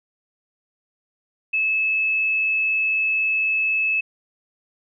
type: tone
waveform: sine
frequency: 2602 Hz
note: E7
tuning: 23 cents flat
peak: -18 dBFS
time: 1.53-4.01 s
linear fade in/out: 10 ms
effects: none